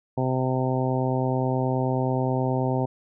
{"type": "harmonic tone", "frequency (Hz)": 129.4, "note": "C3", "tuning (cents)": -19, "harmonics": [1, 2, 3, 4, 5, 6, 7], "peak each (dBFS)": [-25, -28, -30, -31, -32, -33, -33], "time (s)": [0.17, 2.86], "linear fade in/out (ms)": 10, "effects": []}